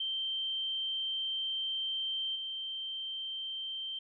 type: tone with level steps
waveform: sine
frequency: 3132 Hz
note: G7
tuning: 2 cents flat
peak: -32 / -36 dBFS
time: 0-3.99 s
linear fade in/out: 5 ms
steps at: 2.35 s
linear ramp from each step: 10 ms
effects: none